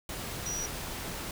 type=tone in noise; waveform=sine; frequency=5810 Hz; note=F#8; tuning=32 cents flat; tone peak=-33 dBFS; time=0.46-0.66 s; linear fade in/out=2 ms; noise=pink; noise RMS=-38 dBFS; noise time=0.09-1.31 s; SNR=+2 dB; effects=none